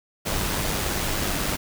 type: noise with amplitude modulation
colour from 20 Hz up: pink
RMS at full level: -24 dBFS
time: 0.25-1.57 s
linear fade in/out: 20 ms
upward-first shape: sine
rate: 99.8 Hz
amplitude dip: 40%
effects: none